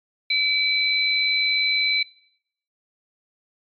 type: tone pair together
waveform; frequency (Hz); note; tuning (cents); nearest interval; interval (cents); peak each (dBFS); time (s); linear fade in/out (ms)
sine; 2306 / 4017; D7 / B7; -32 / +29; minor seventh; 961; -21; 0.3-2.03; 5
effects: noise-tail reverb RT60 0.7 s tail -22 dB re dry + MP3 48 kbps